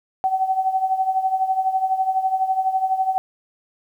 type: tone with tremolo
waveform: sine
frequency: 760 Hz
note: F#5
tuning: 46 cents sharp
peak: -14 dBFS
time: 0.24-3.18 s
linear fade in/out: 0 ms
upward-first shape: triangle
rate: 12 Hz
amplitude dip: 80%
effects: 9-bit